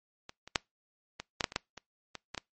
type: clicks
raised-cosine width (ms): 0.2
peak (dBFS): -26 / -28 / -7 / -20 / -11 / -9 / -24 / -11 / -25 / -22 / -20 / -17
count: 12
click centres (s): 0.294 / 0.476 / 0.558 / 1.2 / 1.408 / 1.442 / 1.521 / 1.561 / 1.777 / 2.153 / 2.347 / 2.378
effects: noise-tail reverb RT60 0.2 s tail -26 dB re dry + MP3 32 kbps